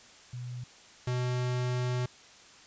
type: tone pair in turn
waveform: sine / square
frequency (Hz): 123.47 / 124.69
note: B2 / B2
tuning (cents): 0 / +17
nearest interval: unison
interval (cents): 17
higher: second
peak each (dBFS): -36 / -29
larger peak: second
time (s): 0.33-0.64 / 1.07-2.06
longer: second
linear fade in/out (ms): 5
effects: white hiss -54 dBFS RMS until 2.66 s + resampled to 16000 Hz